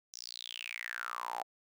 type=tone with high-pass filter sweep; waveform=sawtooth; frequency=59.5 Hz; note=A#1; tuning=36 cents sharp; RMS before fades=-42 dBFS; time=0.13-1.43 s; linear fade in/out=10 ms; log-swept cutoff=5900 to 750 Hz; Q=8.3; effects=none